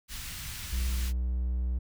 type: band-stop noise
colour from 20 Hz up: pink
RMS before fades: -39 dBFS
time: 0.08-1.13 s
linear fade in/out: 50 ms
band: 110 to 1900 Hz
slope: 12 dB/octave
type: tone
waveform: triangle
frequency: 61.74 Hz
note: B1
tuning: in tune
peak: -25 dBFS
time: 0.72-1.79 s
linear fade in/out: 10 ms
effects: none